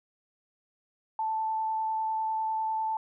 sine tone with vibrato, 880 Hz, A5, in tune, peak -27 dBFS, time 1.19-2.97 s, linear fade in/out 2 ms, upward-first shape triangle, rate 10 Hz, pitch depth 9 cents each way, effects none

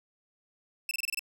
sawtooth tone bursts, 2645 Hz, E7, 5 cents sharp, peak -26 dBFS, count 7, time 0.89-1.193 s, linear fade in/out 2 ms, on 21 ms, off 26 ms, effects none

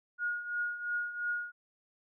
sine tone with tremolo, 1438 Hz, F#6, 50 cents flat, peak -29 dBFS, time 0.18-1.52 s, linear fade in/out 50 ms, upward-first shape triangle, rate 2.9 Hz, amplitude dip 75%, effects none

